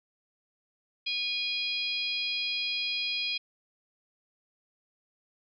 harmonic tone, 820 Hz, G#5, 22 cents flat, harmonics 3 / 4 / 5 / 6, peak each -33 / -33 / -36 / -37 dBFS, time 1.06-3.38 s, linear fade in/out 10 ms, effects none

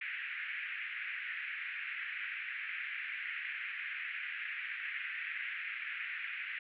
white band-pass noise, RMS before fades -41 dBFS, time 0.01-6.59 s, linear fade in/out 5 ms, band 1600 to 2500 Hz, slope 48 dB/octave, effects none

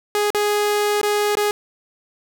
sawtooth tone with dropouts, 415.3 Hz, G#4, in tune, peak -13 dBFS, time 0.15-1.51 s, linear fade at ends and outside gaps 1 ms, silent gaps 0.304-0.347 / 1.014-1.03 / 1.353-1.37 s, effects none

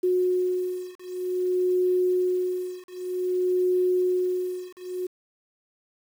sine beating tone pair, 364.1 / 364.63 Hz, F#4 / F#4, -28 / -25 cents, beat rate 0.53 Hz, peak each -25 dBFS, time 0.03-5.07 s, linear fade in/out 10 ms, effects 8-bit

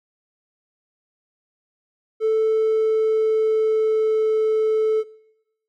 triangle tone with pitch glide, 440 to 436.5 Hz, A4 to A4, 0 to -14 cents, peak -13 dBFS, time 2.2-5.04 s, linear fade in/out 50 ms, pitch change -14 cents, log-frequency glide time 2.41-4.32 s, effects noise-tail reverb RT60 1.0 s tail -25 dB re dry + tanh soft clip ceiling -12 dBFS

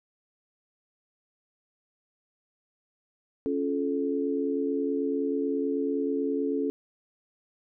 sine chord, Db augmented, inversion none, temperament just, 277.2 / 346.5 / 433.1 Hz, Db4 / F4 / A4, 0 / -14 / -27 cents, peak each -28 / -34 / -29 dBFS, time 3.46-6.7 s, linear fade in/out 0 ms, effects none

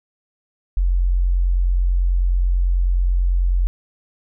sine tone, 44.61 Hz, F1, 38 cents sharp, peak -14 dBFS, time 0.77-3.67 s, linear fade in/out 0 ms, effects none

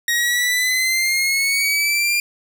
sawtooth exponential sweep, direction up, 1879 to 2405 Hz, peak -13 dBFS, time 0.08-2.2 s, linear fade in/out 2 ms, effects none

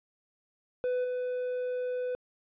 triangle tone with level steps, 499.6 Hz, B4, 20 cents sharp, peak -25 / -28 dBFS, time 0.84-2.15 s, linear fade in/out 0 ms, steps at 1.04 s, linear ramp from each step 5 ms, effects resampled to 8000 Hz

